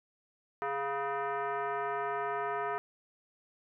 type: tone with frequency modulation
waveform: sine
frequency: 142.6 Hz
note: C#3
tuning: 49 cents sharp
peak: -31 dBFS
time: 0.62-2.78 s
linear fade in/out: 0 ms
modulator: 557 Hz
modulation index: 2.5
effects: none